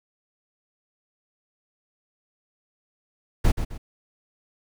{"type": "noise with echo", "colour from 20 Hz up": "brown", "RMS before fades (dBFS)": -17, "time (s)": [3.44, 3.52], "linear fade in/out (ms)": 10, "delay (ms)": 130, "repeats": 2, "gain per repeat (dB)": -9, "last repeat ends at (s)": 3.78, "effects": []}